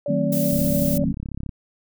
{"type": "tone with tremolo", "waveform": "sine", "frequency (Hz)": 576, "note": "D5", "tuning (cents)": -34, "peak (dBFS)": -23, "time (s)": [0.06, 1.04], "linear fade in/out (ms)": 2, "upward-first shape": "sine", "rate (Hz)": 3.1, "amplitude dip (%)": 25}
{"type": "chord", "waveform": "sine", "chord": "D# diminished seventh", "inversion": "none", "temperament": "just", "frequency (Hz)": [155.56, 186.68, 224, 268.8], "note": ["D#3", "F#3", "A3", "C4"], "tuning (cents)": [0, 16, 31, 47], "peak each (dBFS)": -25, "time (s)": [0.08, 1.13], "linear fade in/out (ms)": 10}
{"type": "noise", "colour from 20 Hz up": "violet", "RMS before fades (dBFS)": -28, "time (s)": [0.32, 0.98], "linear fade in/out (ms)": 5}
{"type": "click train", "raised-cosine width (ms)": 5, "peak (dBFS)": -18, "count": 34, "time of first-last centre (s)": [0.53, 1.492], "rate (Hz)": 34.3}
{"effects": []}